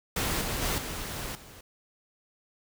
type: noise with level steps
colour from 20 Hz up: pink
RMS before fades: -29 / -32 / -29 / -36 / -49 dBFS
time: 0.16-1.61 s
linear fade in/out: 5 ms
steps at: 0.41 / 0.62 / 0.78 / 1.35 s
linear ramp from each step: 2 ms
effects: none